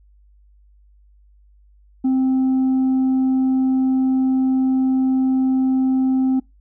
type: tone with tanh clipping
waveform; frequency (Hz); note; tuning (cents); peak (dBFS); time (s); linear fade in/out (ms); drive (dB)
triangle; 261.6; C4; 0; -15; 2.04-6.4; 10; 7
effects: noise-tail reverb RT60 0.2 s tail -24 dB re dry + added 50 Hz sine -49 dBFS peak until 6.6 s